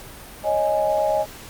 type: chord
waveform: sine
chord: C# suspended second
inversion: none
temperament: equal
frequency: 554.4 / 622.3 / 830.6 Hz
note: C#5 / D#5 / G#5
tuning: 0 / 0 / 0 cents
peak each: -25 / -20 / -23 dBFS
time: 0.43-1.26 s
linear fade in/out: 50 ms
effects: pink hiss -40 dBFS RMS until 1.49 s + Opus 48 kbps

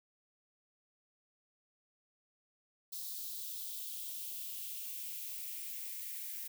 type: noise with high-pass filter sweep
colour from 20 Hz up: violet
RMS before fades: -43 dBFS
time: 2.92-6.48 s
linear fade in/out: 10 ms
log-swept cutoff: 4100 to 1900 Hz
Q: 2.9
effects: none

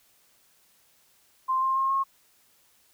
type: tone with pitch steps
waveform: sine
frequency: 1046.5 / 1058.7 / 1071 / 1083.4 Hz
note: C6 / C6 / C6 / C#6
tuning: 0 / +20 / +40 / -40 cents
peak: -22 dBFS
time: 1.48-2.04 s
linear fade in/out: 20 ms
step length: 140 ms
effects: white hiss -63 dBFS RMS until 2.93 s

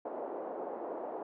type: band-pass noise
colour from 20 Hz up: white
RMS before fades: -40 dBFS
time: 0.05-1.23 s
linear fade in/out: 5 ms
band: 320 to 740 Hz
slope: 24 dB/octave
effects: none

